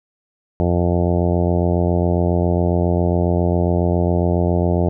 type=harmonic tone; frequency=87.31 Hz; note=F2; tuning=in tune; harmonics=1 / 2 / 3 / 4 / 5 / 6 / 7 / 8 / 9 / 10; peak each=-18 / -20 / -26 / -23 / -25 / -29 / -25 / -29 / -33 / -36 dBFS; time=0.6-4.89 s; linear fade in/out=0 ms; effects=none